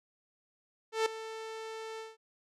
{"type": "tone with ADSR envelope", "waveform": "sawtooth", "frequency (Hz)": 443.9, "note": "A4", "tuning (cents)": 15, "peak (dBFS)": -21, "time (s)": [0.92, 2.17], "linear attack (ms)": 140, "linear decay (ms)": 4, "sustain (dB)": -15, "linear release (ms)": 180, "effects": ["low-pass 7000 Hz 12 dB/octave"]}